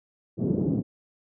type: band-pass noise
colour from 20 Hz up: pink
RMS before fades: -25 dBFS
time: 0.37-0.83 s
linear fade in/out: 50 ms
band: 130 to 370 Hz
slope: 24 dB/octave
effects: none